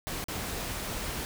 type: noise with dropouts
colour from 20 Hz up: pink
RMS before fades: -35 dBFS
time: 0.07-1.25 s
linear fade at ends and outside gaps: 0 ms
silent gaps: 0.241-0.284 s
effects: none

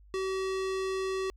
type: tone with low-pass filter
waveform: square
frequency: 380.8 Hz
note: F#4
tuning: 50 cents sharp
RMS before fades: -32 dBFS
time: 0.14-1.3 s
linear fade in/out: 0 ms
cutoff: 6900 Hz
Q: 0.79
effects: added 50 Hz sine -53 dBFS peak until 1.36 s

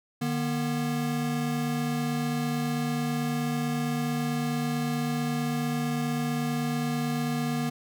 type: tone pair together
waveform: square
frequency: 151.41 / 240.5 Hz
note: D#3 / B3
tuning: -47 / -46 cents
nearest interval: minor sixth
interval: 801 cents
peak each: -31 / -29 dBFS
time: 0.21-7.7 s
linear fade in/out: 10 ms
effects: none

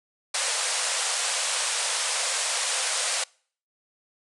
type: band-pass noise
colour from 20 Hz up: white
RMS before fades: -27 dBFS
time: 0.34-3.24 s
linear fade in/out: 5 ms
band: 470 to 9900 Hz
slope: 96 dB/octave
effects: noise-tail reverb RT60 0.5 s tail -26 dB re dry

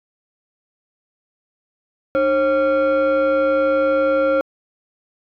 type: tone with frequency modulation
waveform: sine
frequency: 539 Hz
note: C#5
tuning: 49 cents flat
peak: -12 dBFS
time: 2.15-4.41 s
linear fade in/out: 0 ms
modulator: 841 Hz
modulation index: 0.71
effects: tanh soft clip ceiling -12 dBFS

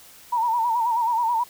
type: tone with vibrato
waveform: sine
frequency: 932.3 Hz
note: A#5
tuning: in tune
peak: -19 dBFS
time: 0.32-1.44 s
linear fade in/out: 10 ms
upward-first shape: sine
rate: 9.3 Hz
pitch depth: 86 cents each way
effects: white hiss -48 dBFS RMS until 1.49 s

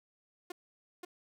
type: tone with echo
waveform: sawtooth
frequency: 356.2 Hz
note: F4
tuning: 34 cents sharp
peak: -35 dBFS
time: 0.5-0.52 s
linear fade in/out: 5 ms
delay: 530 ms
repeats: 1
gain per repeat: -3 dB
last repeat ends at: 1.05 s
effects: none

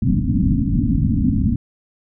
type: low-pass noise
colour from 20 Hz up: white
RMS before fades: -17 dBFS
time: 0.02-1.56 s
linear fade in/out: 5 ms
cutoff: 280 Hz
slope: 96 dB/octave
effects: none

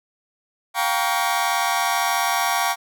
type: chord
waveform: sawtooth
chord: G half-diminished seventh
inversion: third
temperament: just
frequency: 705.6 / 784 / 940.8 / 1128.9 Hz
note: F5 / G5 / Bb5 / Db6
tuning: +18 / 0 / +16 / +31 cents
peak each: -21 dBFS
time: 0.74-2.76 s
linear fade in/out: 50 ms
effects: none

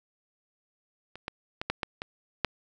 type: clicks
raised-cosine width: 0.3 ms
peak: -26 / -17 / -16 / -11 / -13 / -18 / -8 dBFS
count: 7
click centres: 1.156 / 1.281 / 1.615 / 1.7 / 1.832 / 2.019 / 2.447 s
effects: none

